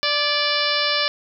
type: harmonic tone with a mistuned harmonic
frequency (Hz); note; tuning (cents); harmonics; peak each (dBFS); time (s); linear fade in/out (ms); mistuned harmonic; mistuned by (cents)
587.3; D5; 0; 1 / 2 / 3 / 4 / 5 / 6 / 7 / 8 / 9; -27 / -27 / -27 / -27 / -27 / -27 / -27 / -27 / -27; 0.03-1.08; 0; 3; -31
effects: none